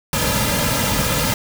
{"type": "noise with comb filter", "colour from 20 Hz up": "pink", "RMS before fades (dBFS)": -19, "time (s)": [0.13, 1.34], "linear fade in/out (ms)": 2, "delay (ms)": 2.7, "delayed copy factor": -0.8, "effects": []}